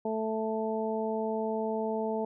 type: harmonic tone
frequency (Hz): 220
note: A3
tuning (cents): 0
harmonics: 1 / 2 / 3 / 4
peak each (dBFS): -34 / -32 / -35 / -37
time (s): 0.05-2.25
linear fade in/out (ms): 5
effects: none

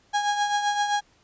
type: tone with tremolo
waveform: 35% pulse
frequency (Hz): 823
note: G#5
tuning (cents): -16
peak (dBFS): -18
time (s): 0.13-1.01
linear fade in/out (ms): 20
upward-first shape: triangle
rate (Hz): 7.7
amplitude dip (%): 60
effects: pink hiss -61 dBFS RMS until 1.23 s + resampled to 16000 Hz

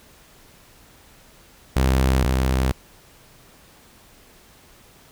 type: tone pair in turn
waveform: sawtooth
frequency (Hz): 65.41 / 64.92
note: C2 / C2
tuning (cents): 0 / -13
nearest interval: unison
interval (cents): 13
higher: first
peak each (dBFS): -12 / -14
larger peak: first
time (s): 1.76-2.24 / 2.24-2.72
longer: neither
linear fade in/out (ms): 5
effects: pink hiss -51 dBFS RMS until 5.11 s

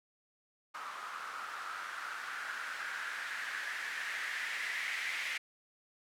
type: noise with low-pass filter sweep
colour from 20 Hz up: violet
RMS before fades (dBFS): -40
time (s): 0.74-5.38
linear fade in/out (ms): 10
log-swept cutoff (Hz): 1200 to 2100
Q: 4.5
effects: none

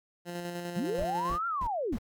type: tone with tremolo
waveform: 15% pulse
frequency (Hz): 174.4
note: F3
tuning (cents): -2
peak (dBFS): -28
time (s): 0.25-1.39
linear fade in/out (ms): 50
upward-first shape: square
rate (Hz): 10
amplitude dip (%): 30
type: linear two-way sweep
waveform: sine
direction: up then down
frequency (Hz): 155.56 to 1399 to 182.1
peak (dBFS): -29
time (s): 0.76-1.97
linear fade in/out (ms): 10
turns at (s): 1.47
type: noise bursts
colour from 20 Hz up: brown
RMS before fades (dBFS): -37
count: 4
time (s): 0.98-1.986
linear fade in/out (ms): 5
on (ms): 64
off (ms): 250
effects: none

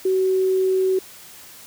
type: tone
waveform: sine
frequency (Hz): 376.9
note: F#4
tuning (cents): +32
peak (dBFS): -16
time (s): 0.05-0.99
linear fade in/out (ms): 5
effects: white hiss -43 dBFS RMS until 1.66 s

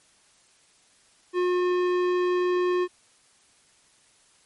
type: tone with tanh clipping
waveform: sine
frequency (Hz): 359.4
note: F4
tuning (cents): +50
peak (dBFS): -23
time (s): 1.33-2.88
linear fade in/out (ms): 50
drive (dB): 16
effects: white hiss -60 dBFS RMS until 4.45 s + MP3 48 kbps

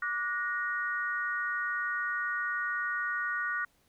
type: tone cluster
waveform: sine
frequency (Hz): 1167 / 1457 / 1870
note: D6 / F#6 / A#6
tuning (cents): -11 / -27 / +5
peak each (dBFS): -37 / -32 / -35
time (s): 0.02-3.65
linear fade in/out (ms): 5
effects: pink hiss -69 dBFS RMS until 3.88 s

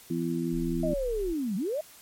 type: harmonic tone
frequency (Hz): 84.1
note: E2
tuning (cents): +35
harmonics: 2 / 3 / 4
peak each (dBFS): -31 / -31 / -31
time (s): 0.1-0.94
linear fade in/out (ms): 5
type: tone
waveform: sine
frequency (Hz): 33.26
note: C1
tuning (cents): +29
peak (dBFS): -34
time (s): 0.52-1.34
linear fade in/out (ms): 20
type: linear two-way sweep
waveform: sine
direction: down then up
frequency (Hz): 646 to 177.6 to 646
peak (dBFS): -27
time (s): 0.83-1.81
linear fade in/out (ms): 5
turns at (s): 1.56
effects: white hiss -52 dBFS RMS until 2.01 s + MP3 64 kbps

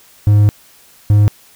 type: tone pair in turn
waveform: triangle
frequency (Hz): 103.83 / 103.83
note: G#2 / G#2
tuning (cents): 0 / 0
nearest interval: unison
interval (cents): 0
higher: neither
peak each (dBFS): -4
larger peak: neither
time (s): 0.27-0.49 / 1.1-1.28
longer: first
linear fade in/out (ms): 0
effects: white hiss -46 dBFS RMS until 1.55 s

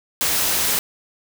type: noise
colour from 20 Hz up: white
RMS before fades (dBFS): -20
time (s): 0.21-0.79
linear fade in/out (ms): 0
effects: none

